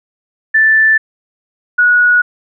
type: tone pair in turn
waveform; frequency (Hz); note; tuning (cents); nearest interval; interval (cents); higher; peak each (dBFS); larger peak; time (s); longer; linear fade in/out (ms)
sine; 1762 / 1459.7; A6 / F#6; +2 / -24; minor third; 326; first; -6; neither; 0.54-0.98 / 1.78-2.22; neither; 10
effects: none